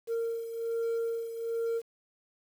sine beating tone pair, 460 / 461.2 Hz, A#4 / A#4, -23 / -19 cents, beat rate 1.2 Hz, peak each -29 / -34 dBFS, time 0.07-1.82 s, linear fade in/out 50 ms, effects tanh soft clip ceiling -27 dBFS + 9-bit

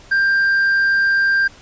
triangle tone, 1587 Hz, G6, 21 cents sharp, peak -11 dBFS, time 0.11-1.48 s, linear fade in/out 10 ms, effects pink hiss -44 dBFS RMS until 1.61 s + resampled to 16000 Hz

